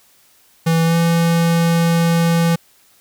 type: tone with pitch glide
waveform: square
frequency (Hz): 164.5 to 167.76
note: E3 to E3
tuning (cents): -3 to +31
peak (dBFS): -13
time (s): 0.66-2.56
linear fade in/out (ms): 10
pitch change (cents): +34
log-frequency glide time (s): 0.84-0.96
effects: white hiss -53 dBFS RMS until 3 s

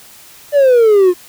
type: exponential sweep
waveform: triangle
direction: down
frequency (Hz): 594 to 349.2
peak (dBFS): -3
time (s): 0.52-1.14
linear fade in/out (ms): 50
effects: tanh soft clip ceiling 0 dBFS + white hiss -40 dBFS RMS until 1.28 s

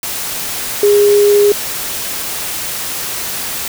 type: tone in noise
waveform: sine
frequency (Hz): 410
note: G#4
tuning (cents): -22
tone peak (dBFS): -6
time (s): 0.83-1.52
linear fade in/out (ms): 2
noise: white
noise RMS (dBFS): -21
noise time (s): 0.03-3.68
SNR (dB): +12
effects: none

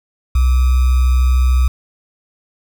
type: tone with sample-and-hold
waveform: sine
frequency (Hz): 63.3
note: B1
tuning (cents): +43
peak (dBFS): -9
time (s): 0.35-1.68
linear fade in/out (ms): 5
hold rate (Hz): 1225
effects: none

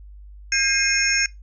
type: tone cluster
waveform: sine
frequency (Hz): 1609 / 2125 / 2483 / 5400 / 6510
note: G6 / C7 / D#7 / E8 / G#8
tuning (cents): +45 / +26 / -4 / +41 / -36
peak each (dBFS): -24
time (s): 0.52-1.26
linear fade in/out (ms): 2
effects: noise-tail reverb RT60 0.2 s tail -23 dB re dry + added 50 Hz sine -39 dBFS peak until 1.42 s

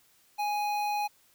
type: tone with notch filter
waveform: square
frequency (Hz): 830.6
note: G#5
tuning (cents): 0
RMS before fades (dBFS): -30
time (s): 0.38-1.08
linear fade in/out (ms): 20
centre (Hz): 8400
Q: 0.78
effects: white hiss -64 dBFS RMS until 1.34 s

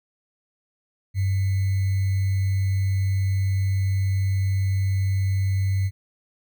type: tone with sample-and-hold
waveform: sine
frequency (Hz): 96.5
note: G2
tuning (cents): -27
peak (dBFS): -19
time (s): 1.14-5.91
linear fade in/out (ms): 50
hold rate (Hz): 2100
effects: none

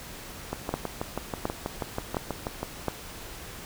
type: two click trains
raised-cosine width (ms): 1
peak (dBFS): -12 / -15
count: 4 / 14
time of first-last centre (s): 0.74-2.883 / 0.53-2.63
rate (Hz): 1.4 / 6.19
effects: pink hiss -42 dBFS RMS until 3.65 s

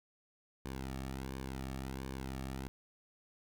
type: tone with flanger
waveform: sawtooth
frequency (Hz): 66.2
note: C2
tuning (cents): +21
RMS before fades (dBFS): -42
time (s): 0.65-2.68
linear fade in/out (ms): 0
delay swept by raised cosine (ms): 1.5 to 2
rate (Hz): 1.4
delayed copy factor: -0.65
effects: none

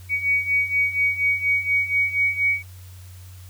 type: beating tone pair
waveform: sine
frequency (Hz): 2248 / 2252.2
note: C#7 / C#7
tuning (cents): +24 / +27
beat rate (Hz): 4.2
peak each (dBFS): -24 / -20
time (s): 0.09-2.63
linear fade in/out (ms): 50
effects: added 91 Hz sine -39 dBFS peak until 3.49 s + white hiss -51 dBFS RMS until 3.49 s

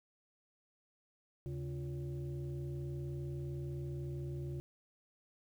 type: tone with frequency modulation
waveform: sine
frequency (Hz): 136.9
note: C#3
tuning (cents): -21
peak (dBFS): -38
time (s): 1.46-4.6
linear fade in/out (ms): 0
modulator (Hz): 214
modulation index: 0.86
effects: 11-bit

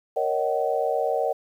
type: chord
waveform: sine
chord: D# minor seventh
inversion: second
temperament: equal with one note detuned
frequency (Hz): 466.2 / 554.4 / 622.3 / 757.3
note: A#4 / C#5 / D#5 / F#5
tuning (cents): 0 / 0 / 0 / +40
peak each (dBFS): -27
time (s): 0.16-1.33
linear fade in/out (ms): 10
effects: 9-bit

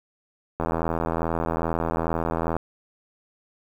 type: click train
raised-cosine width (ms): 1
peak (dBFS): -11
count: 163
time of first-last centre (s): 0.6-2.566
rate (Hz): 82.4
effects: 8-bit

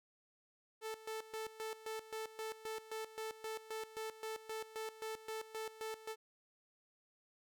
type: tone with tremolo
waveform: sawtooth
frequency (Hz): 440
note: A4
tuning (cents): 0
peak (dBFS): -37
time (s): 0.81-6.16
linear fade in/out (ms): 50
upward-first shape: square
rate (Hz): 3.8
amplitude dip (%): 80
effects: none

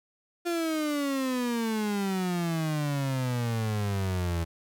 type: exponential sweep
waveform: 35% pulse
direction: down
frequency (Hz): 349.2 to 82.41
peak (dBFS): -25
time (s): 0.45-4.45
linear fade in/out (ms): 20
effects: none

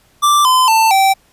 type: tone with pitch steps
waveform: square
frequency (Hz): 1174.7 / 1022.6 / 890.3 / 775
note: D6 / C6 / A5 / G5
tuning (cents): 0 / -40 / +20 / -20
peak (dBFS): -9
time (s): 0.22-1.14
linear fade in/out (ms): 20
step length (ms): 230
effects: pink hiss -53 dBFS RMS until 1.32 s + resampled to 32000 Hz

